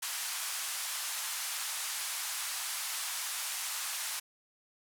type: band-pass noise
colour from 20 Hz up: white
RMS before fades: -37 dBFS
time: 0.02-4.2 s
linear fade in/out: 10 ms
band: 820 to 12000 Hz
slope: 24 dB/octave
effects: none